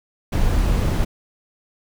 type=noise; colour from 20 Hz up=brown; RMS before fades=-18 dBFS; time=0.32-1.05 s; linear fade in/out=10 ms; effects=none